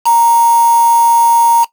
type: tone with quantisation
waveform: sine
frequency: 932.3 Hz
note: A#5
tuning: in tune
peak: -6 dBFS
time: 0.05-1.65 s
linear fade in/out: 20 ms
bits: 3
effects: noise-tail reverb RT60 0.1 s tail -17 dB re dry